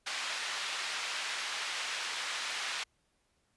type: band-pass noise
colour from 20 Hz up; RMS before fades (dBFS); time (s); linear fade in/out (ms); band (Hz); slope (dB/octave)
pink; -37; 0.06-2.84; 10; 1400 to 5200; 12
effects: pink hiss -75 dBFS RMS until 3.56 s + resampled to 24000 Hz